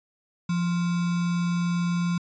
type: tone with sample-and-hold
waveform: sine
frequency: 173.7 Hz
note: F3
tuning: 9 cents flat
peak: -22 dBFS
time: 0.49-2.18 s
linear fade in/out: 5 ms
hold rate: 1225 Hz
effects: resampled to 16000 Hz